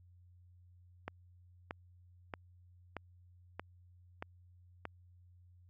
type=click train; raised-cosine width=0.5 ms; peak=-25 dBFS; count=7; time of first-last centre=1.08-4.854 s; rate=1.59 Hz; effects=added 89 Hz sine -59 dBFS peak until 5.69 s